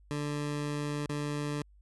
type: tone with dropouts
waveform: 20% pulse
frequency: 146.83 Hz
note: D3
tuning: in tune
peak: -27 dBFS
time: 0.11-1.62 s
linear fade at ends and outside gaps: 0 ms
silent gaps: 1.059-1.094 s
effects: added 50 Hz sine -56 dBFS peak until 1.81 s + resampled to 24000 Hz